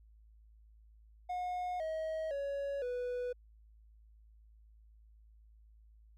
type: tone with pitch steps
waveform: triangle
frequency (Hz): 722 / 635.8 / 560 / 493.1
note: F#5 / D#5 / C#5 / B4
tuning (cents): -43 / +37 / +18 / -3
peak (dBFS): -33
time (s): 1.29-3.33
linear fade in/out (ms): 10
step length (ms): 510
effects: added 54 Hz sine -58 dBFS peak until 6.17 s